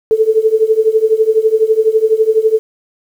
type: tone with tremolo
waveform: sine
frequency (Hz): 440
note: A4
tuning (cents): 0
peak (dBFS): -4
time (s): 0.11-2.59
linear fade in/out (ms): 0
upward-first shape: triangle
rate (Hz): 12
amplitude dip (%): 95
effects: 7-bit